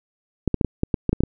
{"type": "clicks", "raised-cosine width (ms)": 3, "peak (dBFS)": -6, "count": 10, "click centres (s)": [0.477, 0.543, 0.612, 0.647, 0.834, 0.942, 1.093, 1.13, 1.206, 1.236], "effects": []}